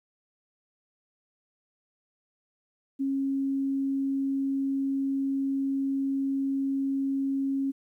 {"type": "tone", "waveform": "sine", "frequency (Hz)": 272.5, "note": "C#4", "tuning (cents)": -29, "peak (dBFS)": -25, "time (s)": [2.99, 7.72], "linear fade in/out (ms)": 20, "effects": ["11-bit"]}